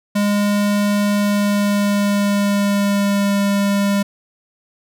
square tone with pitch glide, 204.8 to 200.6 Hz, G#3 to G3, -24 to +40 cents, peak -15 dBFS, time 0.15-4.03 s, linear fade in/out 10 ms, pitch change -36 cents, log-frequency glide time 1.14-3.33 s, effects none

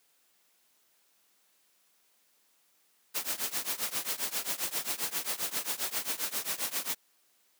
white noise with tremolo, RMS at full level -30 dBFS, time 3.14-6.95 s, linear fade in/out 20 ms, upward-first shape triangle, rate 7.5 Hz, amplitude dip 95%, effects white hiss -69 dBFS RMS until 7.59 s + high-pass 200 Hz 12 dB/octave

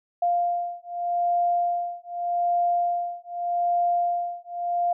sine beating tone pair, 698.5 / 699.33 Hz, F5 / F5, 0 / +2 cents, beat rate 0.83 Hz, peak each -25 dBFS, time 0.22-4.93 s, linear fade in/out 5 ms, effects none

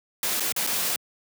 white noise with dropouts, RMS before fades -26 dBFS, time 0.23-0.96 s, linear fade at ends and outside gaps 1 ms, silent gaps 0.398-0.405 / 0.522-0.563 / 0.666-0.673 s, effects high-pass 150 Hz 12 dB/octave

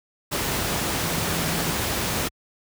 sine tone in noise, 164.81 Hz, E3, in tune, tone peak -30 dBFS, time 1.02-1.72 s, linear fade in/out 20 ms, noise pink, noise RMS -25 dBFS, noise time 0.31-2.29 s, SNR -8 dB, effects high-pass 60 Hz 12 dB/octave

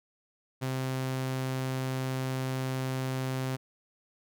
sawtooth tone, 130.81 Hz, C3, in tune, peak -26 dBFS, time 0.61-3.57 s, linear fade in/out 20 ms, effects none

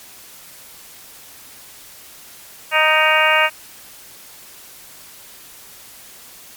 harmonic tone with a mistuned harmonic, 311.1 Hz, D#4, in tune, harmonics 2 / 3 / 4 / 5 / 6 / 7 / 8 / 9, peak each -20 / -20 / -20 / -20 / -20 / -20 / -20 / -20 dBFS, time 2.71-3.5 s, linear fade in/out 50 ms, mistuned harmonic 7, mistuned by +60 cents, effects white hiss -41 dBFS RMS until 6.56 s + MP3 96 kbps

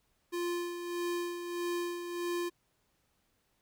square tone with tremolo, 348.5 Hz, F4, 4 cents flat, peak -32 dBFS, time 0.32-2.5 s, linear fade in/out 20 ms, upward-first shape sine, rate 1.6 Hz, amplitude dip 55%, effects pink hiss -75 dBFS RMS until 3.61 s

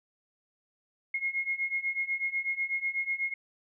sine beating tone pair, 2151 / 2159.1 Hz, C7 / C#7, +47 / -46 cents, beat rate 8.1 Hz, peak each -33 / -31 dBFS, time 1.14-3.34 s, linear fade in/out 5 ms, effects none

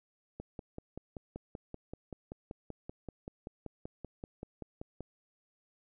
click train, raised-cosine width 2 ms, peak -28 dBFS, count 25, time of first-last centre 0.4-5.007 s, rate 5.21 Hz, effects none

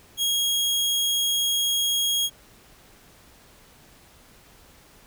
sawtooth tone, 3284 Hz, G#7, 20 cents flat, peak -18 dBFS, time 0.17-2.3 s, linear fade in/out 50 ms, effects pink hiss -53 dBFS RMS until 5.06 s

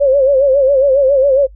sine tone with vibrato, 545 Hz, C#5, 29 cents flat, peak -7 dBFS, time 0-1.47 s, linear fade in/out 20 ms, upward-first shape sine, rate 7.3 Hz, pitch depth 90 cents each way, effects noise-tail reverb RT60 0.1 s tail -26 dB re dry + added 50 Hz sine -35 dBFS peak until 1.55 s

